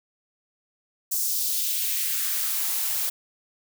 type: noise with high-pass filter sweep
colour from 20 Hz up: blue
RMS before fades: -26 dBFS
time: 1.11-3.1 s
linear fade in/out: 10 ms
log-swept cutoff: 6600 to 490 Hz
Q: 1.4
effects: none